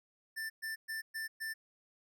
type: tone bursts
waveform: square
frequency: 1776 Hz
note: A6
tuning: 16 cents sharp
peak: -38 dBFS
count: 5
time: 0.36-1.54 s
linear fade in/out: 20 ms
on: 140 ms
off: 120 ms
effects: none